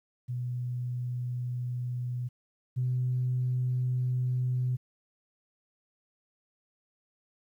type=tone pair in turn; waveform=sine; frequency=123.47 / 125.99 Hz; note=B2 / B2; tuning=0 / +35 cents; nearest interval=unison; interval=35 cents; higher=second; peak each=-30 / -25 dBFS; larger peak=second; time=0.28-2.29 / 2.76-4.77 s; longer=neither; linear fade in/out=20 ms; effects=tanh soft clip ceiling -21 dBFS + 11-bit